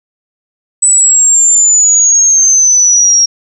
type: exponential sweep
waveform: sine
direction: down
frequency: 8000 to 5588 Hz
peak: -4 dBFS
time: 0.82-3.26 s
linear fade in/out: 10 ms
effects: none